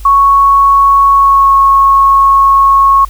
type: tone with pitch glide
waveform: sine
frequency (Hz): 1108.7 to 1097.9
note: C#6 to C#6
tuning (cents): 0 to -17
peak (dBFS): -3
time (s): 0.05-3.05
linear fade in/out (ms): 5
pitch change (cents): -17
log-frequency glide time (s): 1.12-1.54
effects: added 50 Hz sine -24 dBFS peak until 3.09 s + white hiss -39 dBFS RMS until 3.09 s